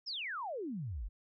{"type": "exponential sweep", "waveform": "sine", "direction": "down", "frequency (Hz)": [5588, 40.94], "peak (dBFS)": -37, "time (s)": [0.06, 1.09], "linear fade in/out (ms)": 20, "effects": []}